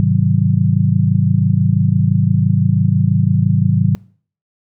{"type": "chord", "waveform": "sine", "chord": "Ab dominant seventh", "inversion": "none", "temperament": "just", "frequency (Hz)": [103.83, 129.78, 155.74, 186.89], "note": ["Ab2", "C3", "Eb3", "Gb3"], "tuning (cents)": [0, -14, 2, 18], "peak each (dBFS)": -16, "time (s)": [0, 3.95], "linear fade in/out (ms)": 0, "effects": ["noise-tail reverb RT60 0.5 s tail -25 dB re dry"]}